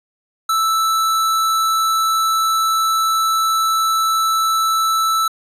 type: tone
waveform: square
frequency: 1318.5 Hz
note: E6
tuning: in tune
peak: -15 dBFS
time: 0.49-5.28 s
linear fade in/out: 5 ms
effects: resampled to 32000 Hz